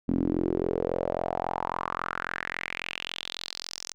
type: tone with band-pass filter sweep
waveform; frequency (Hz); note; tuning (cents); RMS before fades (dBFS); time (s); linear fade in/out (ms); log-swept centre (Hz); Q
sawtooth; 43.65; F1; 0; -31; 0.08-3.94; 0; 250 to 6200; 4.2
effects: none